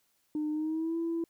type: tone with pitch glide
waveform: sine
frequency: 303.5 to 332.9 Hz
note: D#4 to E4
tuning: -43 to +17 cents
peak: -28 dBFS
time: 0.35-1.24 s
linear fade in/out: 2 ms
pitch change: +160 cents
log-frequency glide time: 0.51-0.97 s
effects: tanh soft clip ceiling -26 dBFS + white hiss -73 dBFS RMS until 1.29 s